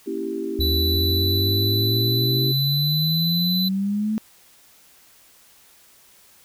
sine chord, A# diminished seventh, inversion none, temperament equal, 233.1 / 277.2 / 329.6 / 392 Hz, A#3 / C#4 / E4 / G4, 0 / 0 / 0 / 0 cents, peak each -34 / -32 / -29 / -28 dBFS, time 0.06-2.53 s, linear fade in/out 20 ms
sine exponential sweep, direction up, 75 to 220 Hz, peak -20 dBFS, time 0.59-4.18 s, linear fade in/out 0 ms
square tone with pitch glide, 3968 to 4007 Hz, B7 to B7, +7 to +24 cents, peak -22 dBFS, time 0.6-3.69 s, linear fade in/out 10 ms, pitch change +17 cents, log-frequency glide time 0.79-3.24 s
effects white hiss -53 dBFS RMS until 6.44 s

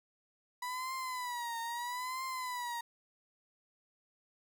35% pulse tone with vibrato, 983 Hz, B5, 8 cents flat, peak -35 dBFS, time 0.62-2.81 s, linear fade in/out 5 ms, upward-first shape triangle, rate 0.77 Hz, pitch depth 120 cents each way, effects none

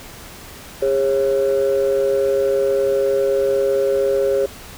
sine tone pair together, 406 / 544 Hz, G#4 / C#5, -39 / -33 cents, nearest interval perfect fourth, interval 506 cents, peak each -16 dBFS, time 0.82-4.46 s, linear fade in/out 5 ms, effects tanh soft clip ceiling -10 dBFS + pink hiss -38 dBFS RMS until 4.77 s

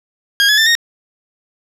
20% pulse tone with pitch steps, 1628 / 1701.1 / 1777.4 / 1857.2 Hz, G#6 / G#6 / A6 / A#6, -35 / +41 / +17 / -7 cents, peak -4 dBFS, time 0.4-0.752 s, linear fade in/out 0 ms, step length 88 ms, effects low-pass 10000 Hz 12 dB/octave

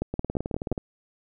two click trains, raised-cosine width 2 ms, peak -13 / -16 dBFS, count 5 / 13, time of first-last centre 0.02-0.717 / 0.14-0.778 s, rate 5.74 / 18.8 Hz, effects none

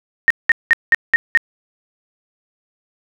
sine tone bursts, 1851 Hz, A#6, 13 cents flat, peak -7 dBFS, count 6, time 0.28-1.374 s, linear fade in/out 0 ms, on 24 ms, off 190 ms, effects none

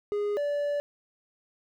triangle tone pair in turn, 412.6 / 579.5 Hz, G#4 / D5, -11 / -23 cents, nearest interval tritone, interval 588 cents, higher second, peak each -24 dBFS, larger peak neither, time 0.12-0.37 / 0.37-0.8 s, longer second, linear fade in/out 0 ms, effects none

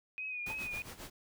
sine tone with vibrato, 2489 Hz, D#7, in tune, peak -37 dBFS, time 0.18-0.82 s, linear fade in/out 0 ms, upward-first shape triangle, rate 3.1 Hz, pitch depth 54 cents each way
pink noise with tremolo, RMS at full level -45 dBFS, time 0.46-1.1 s, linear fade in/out 5 ms, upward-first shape sine, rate 7.4 Hz, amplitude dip 75%
sine tone with exponential decay, 880 Hz, A5, in tune, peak -39 dBFS, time 0.5-0.6 s, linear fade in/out 2 ms, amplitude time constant 21 ms
effects none

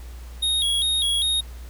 square tone with vibrato, 3520 Hz, A7, in tune, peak -20 dBFS, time 0.42-1.41 s, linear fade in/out 10 ms, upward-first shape square, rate 2.5 Hz, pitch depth 100 cents each way, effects added 60 Hz sine -35 dBFS peak until 1.69 s + pink hiss -49 dBFS RMS until 1.69 s

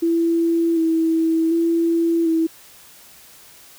sine tone with vibrato, 329.6 Hz, E4, in tune, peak -15 dBFS, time 0.02-2.47 s, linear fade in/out 10 ms, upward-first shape square, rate 0.67 Hz, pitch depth 23 cents each way, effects white hiss -46 dBFS RMS until 3.78 s

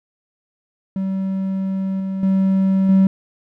triangle tone with level steps, 191.7 Hz, G3, 38 cents flat, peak -17 / -19 / -11 / -7 dBFS, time 0.96-3.07 s, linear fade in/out 2 ms, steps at 2 / 2.23 / 2.89 s, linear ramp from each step 2 ms, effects tanh soft clip ceiling -3 dBFS

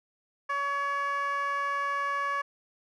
15% pulse tone with band-pass filter, 564 Hz, C#5, 30 cents sharp, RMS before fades -30 dBFS, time 0.49-2.42 s, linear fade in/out 10 ms, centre 1300 Hz, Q 2.8, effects none

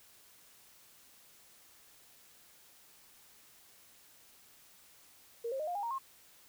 sine tone with pitch steps, 466.2 / 535.5 / 615.2 / 706.6 / 811.7 / 932.4 / 1071 Hz, A#4 / C5 / D#5 / F5 / G#5 / A#5 / C6, 0 / +40 / -20 / +20 / -40 / 0 / +40 cents, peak -34 dBFS, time 5.44-5.986 s, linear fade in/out 10 ms, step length 78 ms, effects white hiss -61 dBFS RMS until 6.48 s

